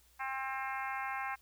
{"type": "harmonic tone with a mistuned harmonic", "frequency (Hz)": 266.1, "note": "C4", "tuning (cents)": 29, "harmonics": [3, 4, 5, 6, 7, 8, 9, 10], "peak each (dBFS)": [-40, -41, -46, -43, -48, -44, -50, -52], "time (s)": [0.19, 1.36], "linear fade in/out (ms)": 20, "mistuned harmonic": 7, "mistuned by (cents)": -18, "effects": ["added 60 Hz sine -67 dBFS peak until 1.41 s", "white hiss -67 dBFS RMS until 1.41 s"]}